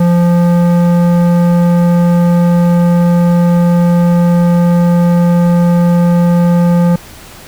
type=tone with tanh clipping; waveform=triangle; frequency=173.5 Hz; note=F3; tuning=11 cents flat; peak=-8 dBFS; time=0-6.96 s; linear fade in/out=5 ms; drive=18 dB; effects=pink hiss -34 dBFS RMS until 7.47 s